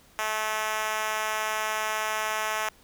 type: tone with high-pass filter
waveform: 5% pulse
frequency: 216.4 Hz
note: A3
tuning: 29 cents flat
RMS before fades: -29 dBFS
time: 0.19-2.69 s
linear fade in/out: 0 ms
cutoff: 730 Hz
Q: 1.3
effects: pink hiss -57 dBFS RMS until 2.83 s